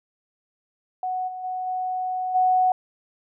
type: tone with level steps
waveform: sine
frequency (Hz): 740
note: F#5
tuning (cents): 0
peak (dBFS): -24 / -31 / -26 / -24 / -16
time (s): 1.03-2.72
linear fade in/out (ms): 2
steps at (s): 1.27 / 1.43 / 1.66 / 2.34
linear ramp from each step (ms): 20
effects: none